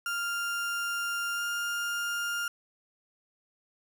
35% pulse tone with pitch glide, 1396.9 to 1405.8 Hz, F6 to F6, 0 to +11 cents, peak -28 dBFS, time 0.06-2.48 s, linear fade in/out 2 ms, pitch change +11 cents, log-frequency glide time 1.35-1.42 s, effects none

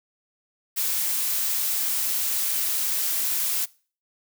blue noise, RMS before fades -25 dBFS, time 0.76-3.66 s, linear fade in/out 20 ms, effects noise-tail reverb RT60 0.4 s tail -22 dB re dry

